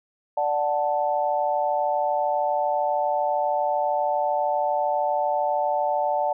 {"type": "chord", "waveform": "sine", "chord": "D major", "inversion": "none", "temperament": "equal", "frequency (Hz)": [587.3, 740, 880], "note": ["D5", "F#5", "A5"], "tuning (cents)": [0, 0, 0], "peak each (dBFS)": -25, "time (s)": [0.37, 6.33], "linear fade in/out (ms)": 5, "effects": []}